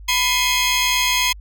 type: tone cluster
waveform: 30% pulse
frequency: 1000 / 2128 / 2521 / 3186 / 3330 Hz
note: B5 / C7 / D#7 / G7 / G#7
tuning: +21 / +29 / +22 / +27 / +4 cents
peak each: -20 dBFS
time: 0.08-1.33 s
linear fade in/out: 10 ms
effects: added 50 Hz sine -35 dBFS peak until 1.4 s